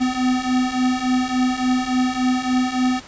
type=beating tone pair; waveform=square; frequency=251.7 / 255.2 Hz; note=B3 / C4; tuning=+33 / -43 cents; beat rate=3.5 Hz; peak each=-23 / -20 dBFS; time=0-3.01 s; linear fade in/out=20 ms; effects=pink hiss -41 dBFS RMS until 3.07 s + resampled to 16000 Hz